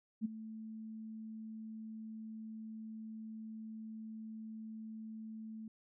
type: tone with ADSR envelope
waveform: sine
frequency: 220 Hz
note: A3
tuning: in tune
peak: -30 dBFS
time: 0.21-5.68 s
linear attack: 41 ms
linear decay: 13 ms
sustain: -14 dB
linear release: 3 ms
effects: none